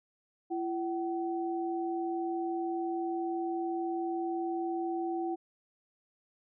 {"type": "tone pair together", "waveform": "sine", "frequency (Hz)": [338.1, 759], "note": ["E4", "F#5"], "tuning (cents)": [44, 44], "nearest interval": "octave + major second", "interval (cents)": 1400, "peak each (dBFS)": [-32, -36], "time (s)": [0.5, 5.36], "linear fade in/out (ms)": 20, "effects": []}